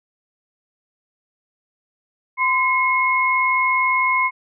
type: tone pair together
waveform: sine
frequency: 1028 / 2169 Hz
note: C6 / C#7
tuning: -31 / -38 cents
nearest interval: octave + minor second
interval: 1293 cents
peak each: -18 dBFS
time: 2.37-4.31 s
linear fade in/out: 50 ms
effects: none